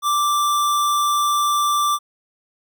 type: tone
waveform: square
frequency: 1174.7 Hz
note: D6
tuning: in tune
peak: -17 dBFS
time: 0.02-1.99 s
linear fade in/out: 50 ms
effects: none